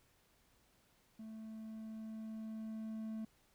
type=tone with level ramp; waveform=triangle; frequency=220 Hz; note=A3; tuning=in tune; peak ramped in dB=-45 to -38 dBFS; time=1.19-3.25 s; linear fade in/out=5 ms; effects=pink hiss -72 dBFS RMS until 3.54 s